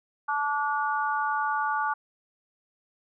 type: harmonic tone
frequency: 289.8 Hz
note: D4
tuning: 23 cents flat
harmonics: 3 / 4 / 5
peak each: -28 / -29 / -30 dBFS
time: 0.28-1.94 s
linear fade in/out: 10 ms
effects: none